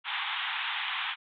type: band-pass noise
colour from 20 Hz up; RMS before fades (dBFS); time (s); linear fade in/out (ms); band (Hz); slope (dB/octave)
white; -33; 0.04-1.16; 50; 780 to 3600; 96
effects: none